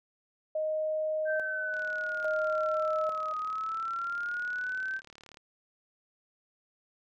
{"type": "tone with tremolo", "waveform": "sine", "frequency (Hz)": 622.3, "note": "D#5", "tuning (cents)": 0, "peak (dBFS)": -28, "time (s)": [0.55, 3.33], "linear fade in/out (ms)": 5, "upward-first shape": "square", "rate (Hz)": 0.59, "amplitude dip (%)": 70}
{"type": "linear two-way sweep", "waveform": "sine", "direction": "down then up", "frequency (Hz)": [1568, 1249, 1560], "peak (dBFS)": -31, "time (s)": [1.25, 5.01], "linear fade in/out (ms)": 50, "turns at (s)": 3.38}
{"type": "click train", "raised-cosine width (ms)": 0.2, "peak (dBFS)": -33, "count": 135, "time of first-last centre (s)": [1.74, 5.371], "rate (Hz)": 36.9}
{"effects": []}